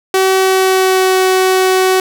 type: tone with pitch glide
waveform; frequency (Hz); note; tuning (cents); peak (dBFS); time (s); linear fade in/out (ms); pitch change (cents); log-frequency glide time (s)
sawtooth; 380 to 374.8; F#4 to F#4; +46 to +22; -5; 0.14-2; 2; -24; 0.35-1.13
effects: none